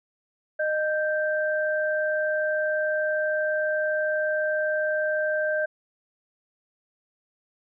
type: tone pair together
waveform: sine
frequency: 614.6 / 1568 Hz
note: D#5 / G6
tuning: -21 / 0 cents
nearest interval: octave + major third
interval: 1621 cents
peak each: -24 / -27 dBFS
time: 0.59-5.66 s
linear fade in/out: 10 ms
effects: none